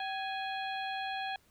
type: harmonic tone with a mistuned harmonic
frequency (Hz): 830.6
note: G#5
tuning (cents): 0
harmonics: 1 / 2 / 3 / 4 / 5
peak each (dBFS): -36 / -41 / -44 / -44 / -49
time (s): 0-1.36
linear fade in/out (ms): 2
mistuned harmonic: 1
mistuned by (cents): -130
effects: pink hiss -67 dBFS RMS until 1.5 s